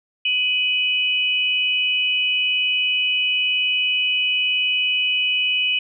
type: tone pair together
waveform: sine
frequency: 2519 / 2960 Hz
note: D#7 / F#7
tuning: +21 / 0 cents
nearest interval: minor third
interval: 279 cents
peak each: -20 dBFS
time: 0.25-5.79 s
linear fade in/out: 5 ms
effects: none